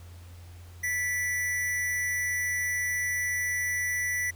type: tone with amplitude modulation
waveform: square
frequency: 1969 Hz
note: B6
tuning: 6 cents flat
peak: -26 dBFS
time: 0.83-4.31 s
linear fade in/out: 10 ms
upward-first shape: sine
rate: 248 Hz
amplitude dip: 35%
effects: added 87 Hz sine -44 dBFS peak until 4.35 s + pink hiss -56 dBFS RMS until 4.35 s